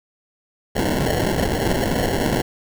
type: noise with sample-and-hold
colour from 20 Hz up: white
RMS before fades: -20 dBFS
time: 0.75-2.42 s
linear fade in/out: 10 ms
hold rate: 1225 Hz
effects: none